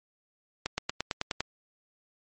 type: accelerating click train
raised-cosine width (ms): 0.2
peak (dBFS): -11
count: 8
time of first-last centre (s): 0.66-1.406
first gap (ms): 120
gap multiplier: 0.96
effects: MP3 32 kbps

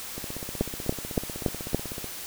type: two click trains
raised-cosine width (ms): 2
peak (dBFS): -22 / -9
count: 31 / 5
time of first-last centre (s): 0.18-2.043 / 0.61-1.746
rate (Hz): 16.1 / 3.52
effects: white hiss -38 dBFS RMS until 2.26 s

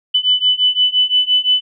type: beating tone pair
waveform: sine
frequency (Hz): 2996 / 3001.8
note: F#7 / F#7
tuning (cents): +21 / +24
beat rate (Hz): 5.8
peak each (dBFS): -15 / -14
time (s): 0.14-1.61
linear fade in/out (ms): 10
effects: none

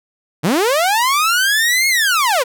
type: linear two-way sweep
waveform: sawtooth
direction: up then down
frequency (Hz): 131.1 to 2181 to 450.6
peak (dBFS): -9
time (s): 0.43-2.44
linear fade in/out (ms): 20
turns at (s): 1.88
effects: none

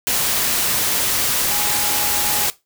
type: tone in noise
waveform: sine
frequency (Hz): 830.6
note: G#5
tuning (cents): 0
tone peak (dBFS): -28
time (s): 1.51-2.46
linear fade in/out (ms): 0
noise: white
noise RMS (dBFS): -19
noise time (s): 0.07-2.5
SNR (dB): -12
effects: noise-tail reverb RT60 0.2 s tail -17 dB re dry

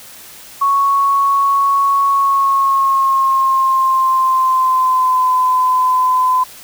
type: tone with pitch glide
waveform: sine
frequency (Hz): 1108.7 to 1016.7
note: C#6 to B5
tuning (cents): 0 to +50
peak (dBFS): -10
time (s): 0.61-6.44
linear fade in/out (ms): 10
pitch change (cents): -150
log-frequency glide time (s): 2.07-5.29
effects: white hiss -37 dBFS RMS until 6.63 s

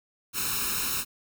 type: noise with comb filter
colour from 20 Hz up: white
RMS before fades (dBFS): -29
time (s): 0.33-1.05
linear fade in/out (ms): 50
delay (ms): 0.75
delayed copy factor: +0.85
effects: none

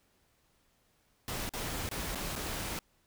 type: noise with dropouts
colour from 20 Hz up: pink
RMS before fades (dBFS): -37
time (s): 1.28-2.79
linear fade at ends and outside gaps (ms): 1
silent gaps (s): 1.492-1.536 / 1.89-1.913 / 2.149-2.155 / 2.355-2.36
effects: pink hiss -71 dBFS RMS until 3.06 s

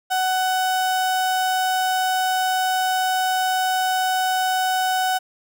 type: tone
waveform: 35% pulse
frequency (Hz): 747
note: F#5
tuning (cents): +16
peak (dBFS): -17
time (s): 0.1-5.19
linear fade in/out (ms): 20
effects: none

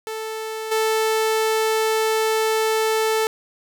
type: tone with level steps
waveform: sawtooth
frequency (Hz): 440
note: A4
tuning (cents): 0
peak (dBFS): -23 / -14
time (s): 0.07-3.27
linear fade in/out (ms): 0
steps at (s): 0.71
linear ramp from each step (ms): 10
effects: none

